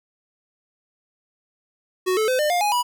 square tone with pitch steps, 370 / 435 / 511.3 / 601.1 / 706.6 / 830.6 / 976.4 Hz, F#4 / A4 / C5 / D5 / F5 / G#5 / B5, 0 / -20 / -40 / +40 / +20 / 0 / -20 cents, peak -19 dBFS, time 2.06-2.83 s, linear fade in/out 20 ms, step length 110 ms, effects none

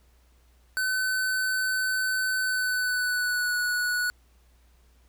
square tone with pitch glide, 1517 to 1469.6 Hz, F#6 to F#6, +43 to -12 cents, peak -25 dBFS, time 0.77-4.1 s, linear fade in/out 0 ms, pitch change -55 cents, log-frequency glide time 2.41-3.56 s, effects added 60 Hz sine -57 dBFS peak until 5.08 s + pink hiss -66 dBFS RMS until 5.08 s

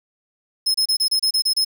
40% pulse tone bursts, 5170 Hz, E8, 34 cents flat, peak -15 dBFS, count 9, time 0.66-1.648 s, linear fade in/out 10 ms, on 84 ms, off 29 ms, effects 8-bit

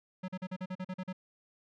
square tone bursts, 185 Hz, F#3, in tune, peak -36 dBFS, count 10, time 0.23-1.129 s, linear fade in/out 10 ms, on 53 ms, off 41 ms, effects low-pass 3000 Hz 12 dB/octave

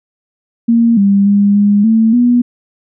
sine tone with pitch steps, 232 / 199 / 202.2 / 204.3 / 223.4 / 242.9 Hz, A#3 / G3 / G#3 / G#3 / A3 / B3, -8 / +26 / -46 / -28 / +27 / -29 cents, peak -6 dBFS, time 0.68-2.42 s, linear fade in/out 10 ms, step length 290 ms, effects none

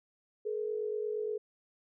sine tone pair together, 426.7 / 475.3 Hz, G#4 / A#4, +47 / +34 cents, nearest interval major second, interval 187 cents, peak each -33 / -38 dBFS, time 0.45-1.38 s, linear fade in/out 10 ms, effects none

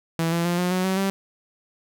sawtooth tone with pitch steps, 164.81 / 169.44 / 174.21 / 179.1 / 184.14 / 189.32 / 194.64 Hz, E3 / E3 / F3 / F3 / F#3 / F#3 / G3, 0 / +48 / -4 / +44 / -8 / +40 / -12 cents, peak -17 dBFS, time 0.19-1.1 s, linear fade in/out 0 ms, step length 130 ms, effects none

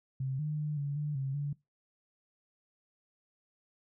sine tone with pitch steps, 132.9 / 151.4 / 150.2 / 142.5 / 148.6 / 135.1 / 144 Hz, C3 / D#3 / D3 / C#3 / D3 / C#3 / D3, +27 / -47 / +39 / +48 / +21 / -44 / -34 cents, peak -31 dBFS, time 0.2-1.53 s, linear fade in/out 5 ms, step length 190 ms, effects noise-tail reverb RT60 0.2 s tail -22 dB re dry

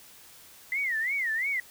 sine tone with vibrato, 1989 Hz, B6, 12 cents sharp, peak -26 dBFS, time 0.72-1.6 s, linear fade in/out 2 ms, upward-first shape sine, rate 2.9 Hz, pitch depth 220 cents each way, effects white hiss -52 dBFS RMS until 1.7 s

